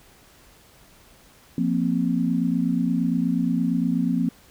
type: chord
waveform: sine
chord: F suspended fourth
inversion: none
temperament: equal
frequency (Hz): 174.61 / 233.1 / 261.6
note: F3 / Bb3 / C4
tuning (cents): 0 / 0 / 0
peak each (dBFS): -24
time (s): 1.58-4.29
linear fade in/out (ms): 2
effects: pink hiss -53 dBFS RMS until 4.5 s